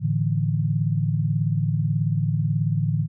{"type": "chord", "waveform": "sine", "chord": "A suspended fourth", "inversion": "none", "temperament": "just", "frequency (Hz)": [110, 146.67, 165], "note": ["A2", "D3", "E3"], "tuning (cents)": [0, -2, 2], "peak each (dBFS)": [-24, -23, -25], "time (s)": [0, 3.08], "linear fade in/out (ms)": 50, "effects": []}